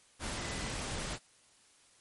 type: tone in noise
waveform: sine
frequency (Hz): 2002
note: B6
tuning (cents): +23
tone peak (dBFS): -49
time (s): 0.38-0.72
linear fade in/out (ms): 50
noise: pink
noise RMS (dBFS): -38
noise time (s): 0.19-1.19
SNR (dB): -14
effects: white hiss -64 dBFS RMS until 2 s + MP3 48 kbps